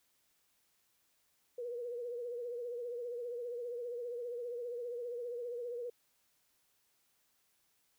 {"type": "tone with vibrato", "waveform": "sine", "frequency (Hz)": 481.1, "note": "B4", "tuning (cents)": -45, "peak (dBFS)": -38, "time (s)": [1.58, 5.9], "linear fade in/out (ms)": 5, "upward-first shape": "triangle", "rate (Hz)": 15, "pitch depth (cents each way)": 68, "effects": ["white hiss -75 dBFS RMS until 7.98 s"]}